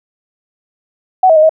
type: tone with pitch steps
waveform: sine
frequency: 748 / 641 / 618 / 635 Hz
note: F#5 / E5 / D#5 / D#5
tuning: +19 / -49 / -12 / +35 cents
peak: -4 dBFS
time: 1.23-1.494 s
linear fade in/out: 5 ms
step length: 66 ms
effects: none